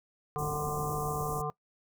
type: harmonic tone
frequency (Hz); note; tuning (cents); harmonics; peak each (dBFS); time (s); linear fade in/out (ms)
149; D3; +25; 1 / 3 / 5 / 7 / 8; -36 / -36 / -37 / -39 / -39; 0.36-1.5; 0
type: band-stop noise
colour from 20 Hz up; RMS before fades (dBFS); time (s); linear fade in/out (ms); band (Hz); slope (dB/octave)
pink; -40; 0.38-1.42; 10; 940 to 6100; 48
effects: noise-tail reverb RT60 0.1 s tail -21 dB re dry